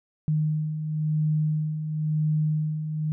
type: beating tone pair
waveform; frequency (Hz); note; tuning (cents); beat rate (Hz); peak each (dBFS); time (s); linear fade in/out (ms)
sine; 153.1 / 154.07; D#3 / D#3; -28 / -17; 0.97; -31 / -23; 0.28-3.12; 0
effects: none